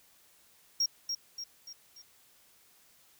triangle tone with echo, 5588 Hz, F8, in tune, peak -24 dBFS, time 0.8-0.86 s, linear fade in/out 5 ms, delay 290 ms, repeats 4, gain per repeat -6 dB, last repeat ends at 2.02 s, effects white hiss -63 dBFS RMS until 3.19 s

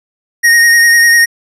square tone with vibrato, 1864.7 Hz, A#6, in tune, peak -5 dBFS, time 0.43-1.26 s, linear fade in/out 20 ms, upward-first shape sine, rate 10 Hz, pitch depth 20 cents each way, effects resampled to 32000 Hz

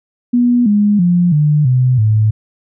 sine tone with pitch steps, 242.9 / 206.6 / 175.77 / 149.52 / 127.19 / 108.2 Hz, B3 / G#3 / F3 / D3 / C3 / A2, -29 / -9 / +11 / +31 / -49 / -29 cents, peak -8 dBFS, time 0.33-2.31 s, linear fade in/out 10 ms, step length 330 ms, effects none

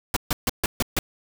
pink noise bursts, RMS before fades -22 dBFS, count 6, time 0.14-0.99 s, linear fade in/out 2 ms, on 25 ms, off 140 ms, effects none

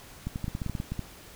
clicks, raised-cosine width 5 ms, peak -19 dBFS, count 12, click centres 0.27 / 0.359 / 0.443 / 0.481 / 0.551 / 0.618 / 0.663 / 0.697 / 0.752 / 0.801 / 0.92 / 0.993 s, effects pink hiss -49 dBFS RMS until 1.35 s

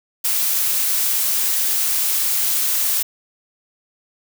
blue noise, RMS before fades -19 dBFS, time 0.24-3.03 s, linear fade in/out 10 ms, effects none

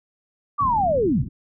sine linear sweep, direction down, 1191 to 85.9 Hz, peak -17 dBFS, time 0.58-1.23 s, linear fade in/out 20 ms
white low-pass noise, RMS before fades -31 dBFS, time 0.6-1.29 s, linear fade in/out 10 ms, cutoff 260 Hz, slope 48 dB/octave
effects none

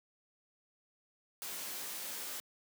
white noise with comb filter, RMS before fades -42 dBFS, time 1.42-2.4 s, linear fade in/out 0 ms, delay 15 ms, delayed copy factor +0.55, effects high-pass 200 Hz 12 dB/octave

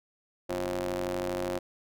sawtooth ring-modulated tone, 92.5 Hz, F#2, in tune, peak -23 dBFS, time 0.49-1.59 s, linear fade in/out 10 ms, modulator 443 Hz, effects none

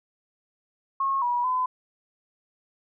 sine tone with pitch steps, 1087 / 968 / 1014 Hz, C#6 / B5 / B5, -34 / -35 / +45 cents, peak -22 dBFS, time 1-1.66 s, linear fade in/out 5 ms, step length 220 ms, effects none

